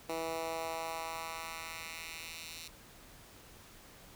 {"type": "tone with high-pass filter sweep", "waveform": "10% pulse", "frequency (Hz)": 163.3, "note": "E3", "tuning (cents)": -16, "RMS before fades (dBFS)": -41, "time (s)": [0.09, 2.68], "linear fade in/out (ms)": 5, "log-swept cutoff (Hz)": [390, 3700], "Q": 1.3, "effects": ["pink hiss -56 dBFS RMS until 4.15 s"]}